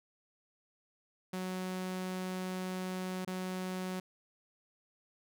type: tone with dropouts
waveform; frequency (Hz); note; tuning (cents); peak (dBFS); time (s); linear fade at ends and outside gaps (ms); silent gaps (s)
sawtooth; 185; F#3; 0; -32; 1.33-4; 5; 3.249-3.274
effects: none